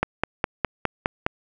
click train, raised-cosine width 0.5 ms, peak -5 dBFS, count 7, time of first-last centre 0.03-1.265 s, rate 4.86 Hz, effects none

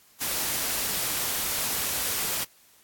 white noise, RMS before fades -28 dBFS, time 0.2-2.45 s, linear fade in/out 20 ms, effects white hiss -58 dBFS RMS until 2.83 s + AAC 64 kbps

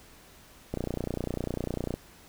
click train, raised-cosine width 2 ms, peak -17 dBFS, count 37, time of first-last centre 0.74-1.94 s, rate 30 Hz, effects pink hiss -54 dBFS RMS until 2.28 s

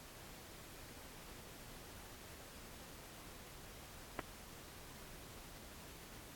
clicks, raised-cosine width 0.5 ms, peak -24 dBFS, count 2, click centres 4.191 / 4.194 s, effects pink hiss -55 dBFS RMS until 6.35 s + AAC 64 kbps

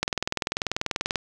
click train, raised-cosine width 0.2 ms, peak -7 dBFS, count 24, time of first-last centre 0.03-1.157 s, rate 20.4 Hz, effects none

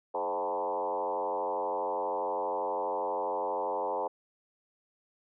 sine tone with frequency modulation, 700 Hz, F5, 4 cents sharp, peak -29 dBFS, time 0.14-4.08 s, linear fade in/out 10 ms, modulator 92.4 Hz, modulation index 3.1, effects none

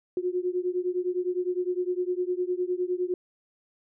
sine beating tone pair, 357 / 366.8 Hz, F4 / F#4, +38 / -15 cents, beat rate 9.8 Hz, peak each -28 / -29 dBFS, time 0.17-3.14 s, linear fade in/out 2 ms, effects none

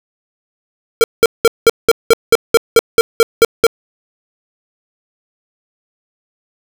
square tone bursts, 458.6 Hz, A#4, 28 cents flat, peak -4 dBFS, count 13, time 1.01-3.667 s, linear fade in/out 0 ms, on 29 ms, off 190 ms, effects none

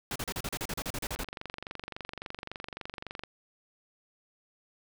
pink noise bursts, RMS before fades -35 dBFS, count 14, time 0.11-1.236 s, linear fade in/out 2 ms, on 47 ms, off 36 ms
click train, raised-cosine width 0.3 ms, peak -22 dBFS, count 50, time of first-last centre 1.16-3.236 s, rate 23.6 Hz
effects none

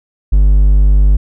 triangle tone, 50 Hz, G1, 35 cents sharp, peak -3 dBFS, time 0.32-1.17 s, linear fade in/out 10 ms, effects none

